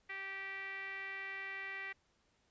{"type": "tone with low-pass filter", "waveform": "5% pulse", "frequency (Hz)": 389.1, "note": "G4", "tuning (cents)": -13, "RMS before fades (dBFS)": -44, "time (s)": [0.09, 1.93], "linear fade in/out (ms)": 10, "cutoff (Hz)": 2100, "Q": 8.3, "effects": ["pink hiss -75 dBFS RMS until 2.5 s", "resampled to 16000 Hz"]}